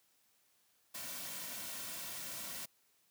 white noise with comb filter, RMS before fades -44 dBFS, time 0.94-2.66 s, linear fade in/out 10 ms, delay 2.4 ms, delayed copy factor -0.5, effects white hiss -73 dBFS RMS until 3.1 s + high-pass 80 Hz 12 dB/octave

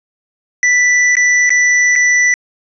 square tone with dropouts, 1975.5 Hz, B6, in tune, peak -9 dBFS, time 0.63-2.34 s, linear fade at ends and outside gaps 1 ms, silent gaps 1.154-1.168 / 1.494-1.504 / 1.955-1.96 s, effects resampled to 16000 Hz + 7-bit

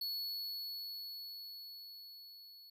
square tone with level ramp, 4398 Hz, C#8, 14 cents flat, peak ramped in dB -37 to -55 dBFS, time 0.01-2.7 s, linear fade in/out 5 ms, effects none

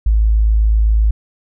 sine tone, 53.9 Hz, A1, 35 cents flat, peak -9 dBFS, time 0.06-1.11 s, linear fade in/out 5 ms, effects none

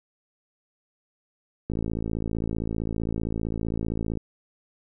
click train, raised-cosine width 3 ms, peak -16 dBFS, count 138, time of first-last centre 1.7-4.173 s, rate 55.4 Hz, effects none

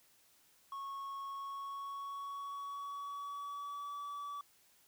triangle tone with pitch glide, 1100 to 1148.7 Hz, C#6 to D6, -14 to -39 cents, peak -39 dBFS, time 0.72-4.41 s, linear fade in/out 2 ms, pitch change +75 cents, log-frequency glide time 1.26-3.96 s, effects white hiss -68 dBFS RMS until 4.87 s

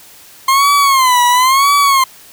40% pulse tone with vibrato, 1055 Hz, C6, 14 cents sharp, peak -7 dBFS, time 0.48-2.04 s, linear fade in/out 5 ms, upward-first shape sine, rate 0.98 Hz, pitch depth 140 cents each way, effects white hiss -40 dBFS RMS until 2.32 s

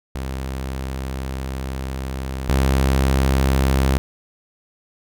sawtooth tone pair in turn, 66 / 66.65 Hz, C2 / C2, +16 / +33 cents, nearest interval unison, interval 17 cents, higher second, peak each -21 / -11 dBFS, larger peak second, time 0.15-2.49 / 2.49-3.98 s, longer first, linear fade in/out 0 ms, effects none

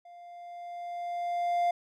triangle tone with level ramp, 698.5 Hz, F5, in tune, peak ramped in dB -46 to -21 dBFS, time 0.05-1.71 s, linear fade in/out 5 ms, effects none

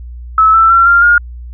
sine tone with pitch steps, 1300 / 1329.6 / 1359.9 / 1390.9 / 1422.6 Hz, E6 / E6 / F6 / F6 / F6, -24 / +15 / -46 / -7 / +32 cents, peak -4 dBFS, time 0.38-1.18 s, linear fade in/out 2 ms, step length 160 ms, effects added 60 Hz sine -25 dBFS peak until 1.53 s

